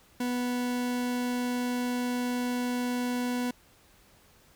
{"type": "tone", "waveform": "40% pulse", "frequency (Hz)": 246.3, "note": "B3", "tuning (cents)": -5, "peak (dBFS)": -27, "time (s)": [0.2, 3.51], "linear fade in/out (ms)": 5, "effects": ["pink hiss -60 dBFS RMS until 4.55 s"]}